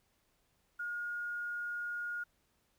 sine tone with quantisation, 1430 Hz, F6, 41 cents sharp, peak -36 dBFS, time 0.79-2.24 s, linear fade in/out 10 ms, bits 11, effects pink hiss -75 dBFS RMS until 2.78 s

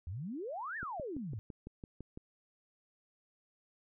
sine exponential two-way sweep, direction up then down, 77.78 to 1879 to 96.4 Hz, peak -38 dBFS, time 0.07-1.39 s, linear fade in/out 0 ms, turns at 0.77 s
click train, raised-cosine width 3 ms, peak -32 dBFS, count 9, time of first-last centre 0.83-2.175 s, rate 5.95 Hz
effects none

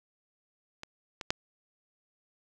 clicks, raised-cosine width 0.2 ms, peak -23 / -20 / -9 dBFS, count 3, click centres 0.834 / 1.212 / 1.305 s, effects none

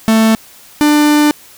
45% pulse tone pair in turn, 221.8 / 297.4 Hz, A3 / D4, +14 / +22 cents, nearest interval perfect fourth, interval 508 cents, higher second, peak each -7 dBFS, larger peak neither, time 0.08-0.35 / 0.81-1.31 s, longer second, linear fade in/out 0 ms, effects white hiss -40 dBFS RMS until 1.57 s

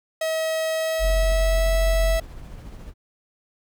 45% pulse tone with pitch glide, 640 to 654.2 Hz, D#5 to E5, +49 to -13 cents, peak -22 dBFS, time 0.21-2.2 s, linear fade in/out 5 ms, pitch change +38 cents, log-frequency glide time 0.75-1.7 s
sine tone, 45.52 Hz, F#1, 28 cents flat, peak -18 dBFS, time 0.99-2.2 s, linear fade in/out 50 ms
brown noise with tremolo, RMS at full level -37 dBFS, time 1.01-2.94 s, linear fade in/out 50 ms, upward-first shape triangle, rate 14 Hz, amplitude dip 40%
effects none

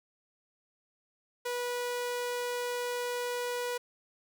sawtooth tone, 488.3 Hz, B4, 20 cents flat, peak -28 dBFS, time 1.45-3.78 s, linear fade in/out 10 ms, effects 10-bit

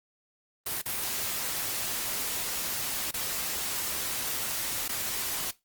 white noise with dropouts, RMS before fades -32 dBFS, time 0.66-5.51 s, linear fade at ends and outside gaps 5 ms, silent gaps 0.816-0.857 / 3.111-3.139 / 4.88-4.891 s, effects noise-tail reverb RT60 0.2 s tail -18 dB re dry + Opus 32 kbps

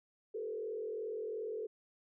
sine tone with frequency modulation, 440 Hz, A4, in tune, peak -37 dBFS, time 0.34-1.67 s, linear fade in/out 10 ms, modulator 42.8 Hz, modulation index 1, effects none

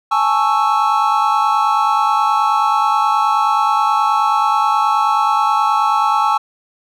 triangle chord, A major seventh, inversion third, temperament equal, 830.6 / 880 / 1108.7 / 1318.5 Hz, G#5 / A5 / C#6 / E6, 0 / 0 / 0 / 0 cents, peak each -16 dBFS, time 0.11-6.38 s, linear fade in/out 10 ms, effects none

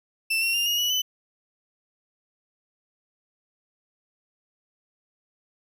35% pulse tone with pitch steps, 2666 / 2731 / 2799 / 2867 / 2938 / 3010 Hz, E7 / F7 / F7 / F7 / F#7 / F#7, +19 / -39 / +3 / +45 / -13 / +29 cents, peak -20 dBFS, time 0.3-1.02 s, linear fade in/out 10 ms, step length 120 ms, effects none

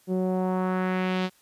sawtooth tone with low-pass filter sweep, 185 Hz, F#3, in tune, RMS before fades -26 dBFS, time 0.07-1.3 s, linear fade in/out 50 ms, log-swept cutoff 410 to 4000 Hz, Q 1.6, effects white hiss -61 dBFS RMS until 1.41 s + resampled to 32000 Hz

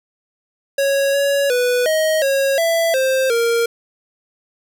square tone with pitch steps, 553 / 561 / 493 / 629 / 547 / 665 / 526 / 465.6 Hz, C#5 / C#5 / B4 / D#5 / C#5 / E5 / C5 / A#4, -4 / +21 / -3 / +19 / -23 / +15 / +9 / -2 cents, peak -15 dBFS, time 0.78-3.66 s, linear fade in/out 5 ms, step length 360 ms, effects none

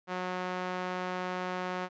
sawtooth tone with band-pass filter, 182.4 Hz, F#3, 24 cents flat, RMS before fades -35 dBFS, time 0.07-1.89 s, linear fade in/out 50 ms, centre 1100 Hz, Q 0.73, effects resampled to 16000 Hz

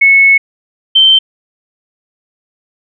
sine tone pair in turn, 2200 / 3111 Hz, C#7 / G7, -14 / -14 cents, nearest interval tritone, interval 600 cents, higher second, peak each -3 dBFS, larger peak neither, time 0.01-0.38 / 0.95-1.19 s, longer first, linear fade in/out 10 ms, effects none

